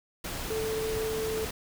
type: tone in noise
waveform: sine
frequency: 440 Hz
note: A4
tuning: in tune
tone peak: -29 dBFS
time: 0.5-1.45 s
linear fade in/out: 5 ms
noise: pink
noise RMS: -36 dBFS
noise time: 0.24-1.51 s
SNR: +4 dB
effects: none